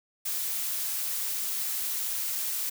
blue noise, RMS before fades -31 dBFS, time 0.25-2.7 s, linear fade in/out 10 ms, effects none

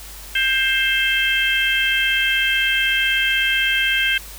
harmonic tone, 528 Hz, C5, 16 cents sharp, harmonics 3 / 4 / 5 / 6, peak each -20 / -23 / -22 / -21 dBFS, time 0.35-4.18 s, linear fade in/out 5 ms, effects added 50 Hz sine -38 dBFS peak until 4.38 s + white hiss -38 dBFS RMS until 4.38 s

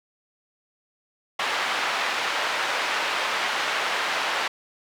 pink band-pass noise, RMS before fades -26 dBFS, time 1.39-4.48 s, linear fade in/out 5 ms, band 870 to 3200 Hz, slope 12 dB/octave, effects none

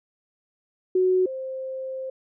sine tone pair in turn, 370 / 525.1 Hz, F#4 / C5, 0 / +6 cents, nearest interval tritone, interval 606 cents, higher second, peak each -17 / -29 dBFS, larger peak first, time 0.95-1.26 / 1.26-2.1 s, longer second, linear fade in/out 5 ms, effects none

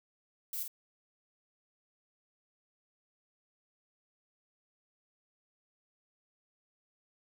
violet noise with echo, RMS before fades -38 dBFS, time 0.53-0.63 s, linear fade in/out 2 ms, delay 49 ms, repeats 1, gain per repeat -4 dB, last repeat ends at 0.679 s, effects none

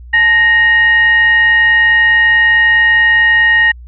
sine tone with frequency modulation, 1864.7 Hz, A#6, in tune, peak -6 dBFS, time 0.13-3.72 s, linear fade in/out 10 ms, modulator 997 Hz, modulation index 0.33, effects added 60 Hz sine -30 dBFS peak until 3.87 s

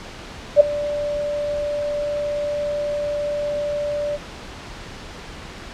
sine tone with ADSR envelope, 586 Hz, D5, 4 cents flat, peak -3 dBFS, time 0.56-4.18 s, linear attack 44 ms, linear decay 9 ms, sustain -18 dB, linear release 34 ms, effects pink hiss -36 dBFS RMS until 5.73 s + low-pass 5000 Hz 12 dB/octave

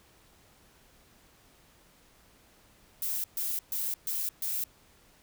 violet noise bursts, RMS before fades -32 dBFS, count 5, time 3.02-4.64 s, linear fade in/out 2 ms, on 220 ms, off 130 ms, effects pink hiss -61 dBFS RMS until 5.22 s

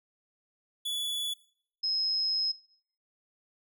45% pulse / sine tone pair in turn, 3425 / 5132 Hz, A7 / E8, -47 / -47 cents, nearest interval perfect fifth, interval 700 cents, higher second, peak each -31 / -27 dBFS, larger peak second, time 0.85-1.34 / 1.83-2.52 s, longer second, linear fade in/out 10 ms, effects noise-tail reverb RT60 0.6 s tail -20 dB re dry

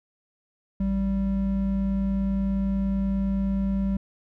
triangle tone pair together, 54.72 / 195 Hz, A1 / G3, -9 / -9 cents, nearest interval octave + minor seventh, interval 2200 cents, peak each -27 / -21 dBFS, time 0.8-3.97 s, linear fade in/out 5 ms, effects none

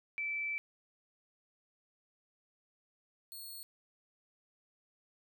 sine / 5% pulse tone pair in turn, 2321 / 4329 Hz, D7 / C#8, -21 / -42 cents, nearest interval major seventh, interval 1079 cents, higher second, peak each -34 / -38 dBFS, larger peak first, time 0.18-0.58 / 3.32-3.63 s, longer first, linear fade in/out 0 ms, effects none

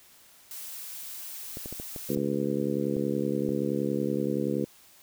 blue noise, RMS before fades -40 dBFS, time 0.51-2.15 s, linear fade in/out 0 ms
clicks, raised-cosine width 2 ms, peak -25 dBFS, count 8, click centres 1.571 / 1.659 / 1.726 / 1.799 / 1.962 / 2.172 / 2.967 / 3.49 s
harmonic tone, 70.6 Hz, C#2, 32 cents sharp, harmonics 2 / 3 / 4 / 5 / 6 / 7, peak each -35 / -31 / -32 / -32 / -34 / -34 dBFS, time 2.09-4.65 s, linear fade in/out 5 ms
effects white hiss -56 dBFS RMS until 5.02 s

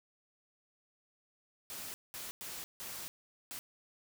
white noise bursts at uneven times, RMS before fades -44 dBFS, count 5, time 1.7-1.94 / 2.14-2.31 / 2.41-2.64 / 2.8-3.08 / 3.51-3.59 s, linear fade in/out 0 ms, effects none

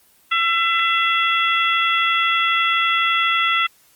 harmonic tone, 672 Hz, E5, 33 cents sharp, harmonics 2 / 3 / 4 / 5, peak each -19 / -21 / -22 / -23 dBFS, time 0.31-3.67 s, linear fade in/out 10 ms, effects white hiss -55 dBFS RMS until 3.95 s + Opus 24 kbps

